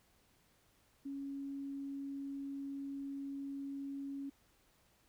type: tone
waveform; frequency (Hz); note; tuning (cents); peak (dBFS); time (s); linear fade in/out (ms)
sine; 277.2; C#4; 0; -40; 1.05-4.3; 10
effects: pink hiss -71 dBFS RMS until 5.08 s